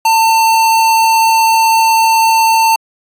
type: tone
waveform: square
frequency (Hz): 898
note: A5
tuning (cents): +35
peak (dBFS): -8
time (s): 0.05-2.76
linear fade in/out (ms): 5
effects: AAC 64 kbps